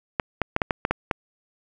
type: clicks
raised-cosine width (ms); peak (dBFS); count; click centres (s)
0.5; -6; 8; 0.198 / 0.417 / 0.564 / 0.618 / 0.708 / 0.851 / 0.91 / 1.112
effects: none